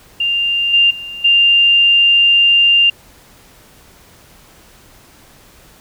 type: tone with level steps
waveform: sine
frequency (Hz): 2794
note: F7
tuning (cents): 0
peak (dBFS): -13 / -7 / -25 / -7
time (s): 0.2-2.9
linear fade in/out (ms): 5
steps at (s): 0.73 / 0.9 / 1.24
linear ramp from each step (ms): 10
effects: pink hiss -45 dBFS RMS until 5.8 s